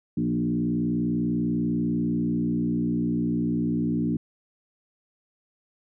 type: tone with frequency modulation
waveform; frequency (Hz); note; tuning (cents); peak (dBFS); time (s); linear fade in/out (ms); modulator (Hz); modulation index
sine; 233.1; A#3; 0; -22; 0.17-4.17; 5; 60.2; 1.4
effects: none